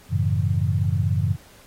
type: chord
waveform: sine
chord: F# minor seventh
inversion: none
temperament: equal with one note detuned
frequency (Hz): 93.57 / 110 / 138.59 / 164.81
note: F#2 / A2 / C#3 / E3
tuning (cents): +20 / 0 / 0 / 0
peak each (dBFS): -22 / -24 / -25 / -28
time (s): 0.09-1.37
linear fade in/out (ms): 50
effects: pink hiss -51 dBFS RMS until 1.66 s + AAC 48 kbps